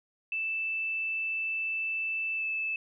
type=tone with pitch glide; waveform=sine; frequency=2643 to 2623 Hz; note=E7 to E7; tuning=+4 to -9 cents; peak=-29 dBFS; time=0.32-2.76 s; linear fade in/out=2 ms; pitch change=-13 cents; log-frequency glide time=2.36-2.44 s; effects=none